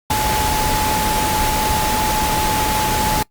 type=tone in noise; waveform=sine; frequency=860 Hz; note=A5; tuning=40 cents flat; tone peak=-19 dBFS; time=0.1-3.23 s; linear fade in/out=5 ms; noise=pink; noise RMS=-20 dBFS; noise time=0.1-3.23 s; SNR=-2 dB; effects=noise-tail reverb RT60 0.1 s tail -23 dB re dry + Opus 48 kbps